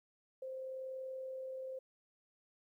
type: tone with amplitude modulation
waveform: sine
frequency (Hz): 523.3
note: C5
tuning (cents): 0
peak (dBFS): -40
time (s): 0.42-1.79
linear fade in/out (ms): 5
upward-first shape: sine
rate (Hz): 40.8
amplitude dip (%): 25
effects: 13-bit